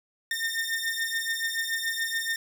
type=beating tone pair; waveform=sawtooth; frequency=1816 / 1823 Hz; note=A#6 / A#6; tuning=-46 / -39 cents; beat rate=7 Hz; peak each=-27 dBFS; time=0.31-2.36 s; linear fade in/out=2 ms; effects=none